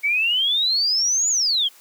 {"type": "exponential two-way sweep", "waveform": "sine", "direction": "up then down", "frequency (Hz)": [2217, 7040, 3085], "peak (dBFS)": -17, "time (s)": [0.03, 1.69], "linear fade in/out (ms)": 20, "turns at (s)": 1.29, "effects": ["white hiss -50 dBFS RMS until 1.8 s", "high-pass 400 Hz 12 dB/octave"]}